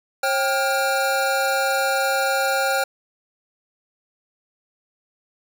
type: tone cluster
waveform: square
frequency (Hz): 541 / 787 / 1412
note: C#5 / G5 / F6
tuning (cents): -42 / +7 / +19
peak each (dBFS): -24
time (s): 0.23-2.84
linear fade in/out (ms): 5
effects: none